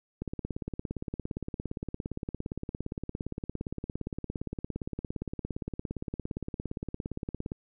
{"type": "click train", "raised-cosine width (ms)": 3, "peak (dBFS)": -21, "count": 128, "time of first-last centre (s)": [0.22, 7.519], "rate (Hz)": 17.4, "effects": []}